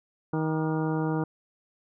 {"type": "harmonic tone with a mistuned harmonic", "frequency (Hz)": 157.8, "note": "D#3", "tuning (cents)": 25, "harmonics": [1, 2, 3, 4, 5, 6, 7, 8, 9], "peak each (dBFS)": [-28, -29, -33, -42, -38, -38, -51, -42, -42], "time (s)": [0.33, 1.24], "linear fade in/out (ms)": 5, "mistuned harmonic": 8, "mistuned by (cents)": -82, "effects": []}